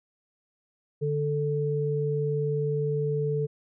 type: tone pair together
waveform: sine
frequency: 146.83 / 440 Hz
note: D3 / A4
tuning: 0 / 0 cents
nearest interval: octave + perfect fifth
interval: 1900 cents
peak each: -27 dBFS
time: 1.01-3.47 s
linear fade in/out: 20 ms
effects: none